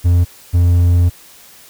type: tone pair in turn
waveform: triangle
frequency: 87.31 / 87.31 Hz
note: F2 / F2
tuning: 0 / 0 cents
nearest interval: unison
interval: 0 cents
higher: neither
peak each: -6 dBFS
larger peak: neither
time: 0.04-0.25 / 0.53-1.1 s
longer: second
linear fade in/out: 20 ms
effects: white hiss -42 dBFS RMS until 1.69 s